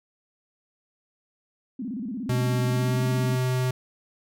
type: tone with vibrato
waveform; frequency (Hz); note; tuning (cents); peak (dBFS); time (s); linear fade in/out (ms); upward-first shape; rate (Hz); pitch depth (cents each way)
sine; 233.1; A#3; 0; -29; 1.79-3.36; 5; square; 17; 200
type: tone with pitch glide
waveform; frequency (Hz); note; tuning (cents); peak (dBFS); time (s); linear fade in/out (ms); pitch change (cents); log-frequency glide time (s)
square; 124.8 to 127.57; B2 to C3; +19 to -43; -23; 2.29-3.71; 5; +38; 2.68-3.04
effects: none